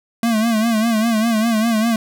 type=tone with vibrato; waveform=square; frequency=224.2 Hz; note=A3; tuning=33 cents sharp; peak=-15 dBFS; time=0.23-1.96 s; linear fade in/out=2 ms; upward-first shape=sine; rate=5 Hz; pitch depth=83 cents each way; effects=none